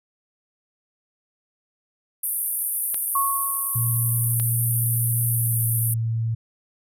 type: band-pass noise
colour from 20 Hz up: white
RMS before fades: -26 dBFS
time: 2.23-5.94 s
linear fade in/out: 5 ms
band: 9200 to 14000 Hz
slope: 96 dB/octave
type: clicks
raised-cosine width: 0.2 ms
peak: -18 dBFS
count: 2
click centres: 2.944 / 4.399 s
type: tone with exponential decay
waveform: sine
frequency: 1100 Hz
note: C#6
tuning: 14 cents flat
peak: -18 dBFS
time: 3.15-4.35 s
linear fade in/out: 5 ms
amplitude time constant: 260 ms
type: tone with pitch glide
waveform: sine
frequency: 116.54 to 113.68 Hz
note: A#2 to A#2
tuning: 0 to -43 cents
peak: -21 dBFS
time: 3.75-6.35 s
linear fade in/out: 10 ms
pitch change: -43 cents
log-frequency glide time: 5.22-5.68 s
effects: none